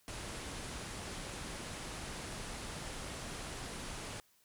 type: low-pass noise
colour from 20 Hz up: pink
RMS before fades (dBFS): -44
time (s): 0.08-4.2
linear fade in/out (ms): 0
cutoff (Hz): 11000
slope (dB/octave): 96
effects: white hiss -70 dBFS RMS until 4.44 s